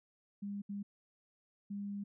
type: tone bursts at uneven times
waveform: sine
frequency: 201.8 Hz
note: G#3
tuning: 49 cents flat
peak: -38 dBFS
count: 3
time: 0.42-0.62 / 0.69-0.83 / 1.7-2.04 s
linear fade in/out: 10 ms
effects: none